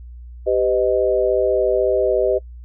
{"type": "chord", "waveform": "sine", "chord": "G augmented", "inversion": "none", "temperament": "equal with one note detuned", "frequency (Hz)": [392, 506, 622.3], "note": ["G4", "B4", "D#5"], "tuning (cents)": [0, 42, 0], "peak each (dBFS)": -19, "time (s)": [0.46, 2.39], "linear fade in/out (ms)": 20, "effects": ["noise-tail reverb RT60 0.1 s tail -23 dB re dry", "added 60 Hz sine -34 dBFS peak until 2.64 s"]}